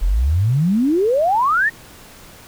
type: exponential sweep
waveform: sine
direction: up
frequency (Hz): 38.89 to 1895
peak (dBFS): -13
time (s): 0.01-1.7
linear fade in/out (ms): 20
effects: pink hiss -42 dBFS RMS until 2.47 s